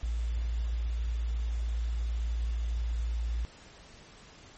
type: tone with quantisation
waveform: sine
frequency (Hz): 57.2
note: A#1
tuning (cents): -32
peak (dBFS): -28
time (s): 0.03-3.45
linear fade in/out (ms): 0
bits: 9
effects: pink hiss -53 dBFS RMS until 4.57 s + MP3 32 kbps